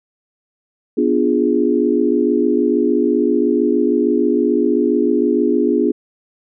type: chord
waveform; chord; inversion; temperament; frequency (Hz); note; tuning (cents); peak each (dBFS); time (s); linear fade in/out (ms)
sine; B diminished seventh; none; equal; 246.9 / 293.7 / 349.2 / 415.3; B3 / D4 / F4 / Ab4; 0 / 0 / 0 / 0; -18; 0.97-5.92; 10
effects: none